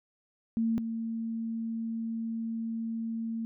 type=tone pair in turn; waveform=sine; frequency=226.8 / 226.8 Hz; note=A#3 / A#3; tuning=-47 / -47 cents; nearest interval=unison; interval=0 cents; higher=neither; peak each=-25 / -31 dBFS; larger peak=first; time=0.57-0.78 / 0.78-3.45 s; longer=second; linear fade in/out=0 ms; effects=none